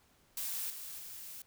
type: noise with level steps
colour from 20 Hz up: blue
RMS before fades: -38 / -45 / -47 dBFS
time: 0.37-1.42 s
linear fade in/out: 2 ms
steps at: 0.7 / 0.99 s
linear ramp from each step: 2 ms
effects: pink hiss -68 dBFS RMS until 1.46 s